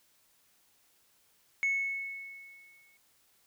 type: tone with exponential decay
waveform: sine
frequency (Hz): 2201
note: C#7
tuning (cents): -13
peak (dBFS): -23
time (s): 1.63-2.97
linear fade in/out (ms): 0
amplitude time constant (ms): 290
effects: tanh soft clip ceiling -24 dBFS + white hiss -68 dBFS RMS until 3.46 s